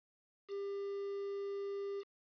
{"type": "tone with quantisation", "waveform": "triangle", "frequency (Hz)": 398.9, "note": "G4", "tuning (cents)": 30, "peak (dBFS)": -36, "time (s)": [0.48, 2.04], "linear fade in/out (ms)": 50, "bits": 9, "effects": ["resampled to 11025 Hz"]}